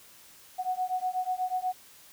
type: beating tone pair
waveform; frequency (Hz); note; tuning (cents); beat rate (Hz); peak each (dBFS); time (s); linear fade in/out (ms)
sine; 734 / 742.2; F#5 / F#5; -14 / +5; 8.2; -31; 0.58-1.73; 20
effects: white hiss -54 dBFS RMS until 2.12 s